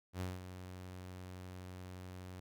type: tone with ADSR envelope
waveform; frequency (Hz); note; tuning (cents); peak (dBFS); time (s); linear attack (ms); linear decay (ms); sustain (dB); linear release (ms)
sawtooth; 91.7; F#2; -15; -33; 0.13-2.4; 75; 190; -10; 3
effects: none